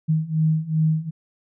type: beating tone pair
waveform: sine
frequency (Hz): 156.2 / 158.8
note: D#3 / D#3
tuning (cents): +7 / +36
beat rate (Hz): 2.6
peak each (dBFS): -22 / -20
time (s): 0.08-1.11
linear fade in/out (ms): 20
effects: none